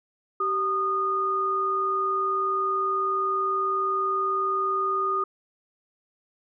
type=tone pair together; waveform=sine; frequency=386.2 / 1227.7 Hz; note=G4 / D#6; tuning=-26 / -24 cents; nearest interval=octave + minor sixth; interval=2002 cents; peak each=-30 / -23 dBFS; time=0.4-5.24 s; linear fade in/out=5 ms; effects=none